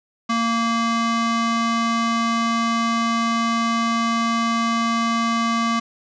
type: ring-modulated tone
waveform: square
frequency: 461.7 Hz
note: A#4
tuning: 17 cents flat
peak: -16 dBFS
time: 0.29-5.8 s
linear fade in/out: 10 ms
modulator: 692 Hz
effects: resampled to 16000 Hz + 8-bit